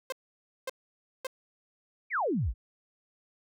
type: tone bursts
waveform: sawtooth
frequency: 523.3 Hz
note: C5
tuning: in tune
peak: -28 dBFS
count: 3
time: 0.1-1.269 s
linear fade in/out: 2 ms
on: 23 ms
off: 550 ms
type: exponential sweep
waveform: sine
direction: down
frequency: 2455 to 41.89 Hz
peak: -26 dBFS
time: 2.1-2.54 s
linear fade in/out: 50 ms
effects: none